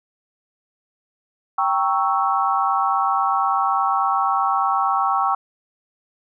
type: chord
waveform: sine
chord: G diminished seventh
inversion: none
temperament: equal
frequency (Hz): 784 / 932.3 / 1108.7 / 1318.5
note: G5 / Bb5 / Db6 / Fb6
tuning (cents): 0 / 0 / 0 / 0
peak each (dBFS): -21 / -26 / -21 / -23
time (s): 1.58-5.35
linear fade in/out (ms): 5
effects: none